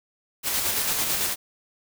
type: noise with tremolo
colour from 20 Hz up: white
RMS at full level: -24 dBFS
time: 0.43-1.36 s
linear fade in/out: 50 ms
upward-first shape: square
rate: 9 Hz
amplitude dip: 30%
effects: none